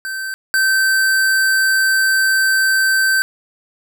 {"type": "tone pair in turn", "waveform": "square", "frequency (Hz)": [1549, 1549], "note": ["G6", "G6"], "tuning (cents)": [-21, -21], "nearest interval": "unison", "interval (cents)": 0, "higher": "neither", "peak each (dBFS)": [-23, -13], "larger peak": "second", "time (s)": [[0.05, 0.34], [0.54, 3.22]], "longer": "second", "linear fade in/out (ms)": 0, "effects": []}